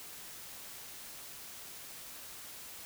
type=silence; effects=white hiss -48 dBFS RMS until 2.85 s